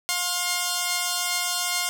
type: tone pair together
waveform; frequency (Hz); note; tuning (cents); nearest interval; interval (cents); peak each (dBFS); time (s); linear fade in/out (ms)
5% pulse; 710 / 1063.8; F5 / C6; +28 / +28; perfect fifth; 700; -15; 0.09-1.89; 0
effects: none